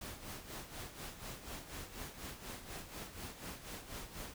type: noise with tremolo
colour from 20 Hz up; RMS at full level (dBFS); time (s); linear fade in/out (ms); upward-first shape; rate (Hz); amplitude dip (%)
pink; -45; 0.01-4.34; 5; sine; 4.1; 65
effects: none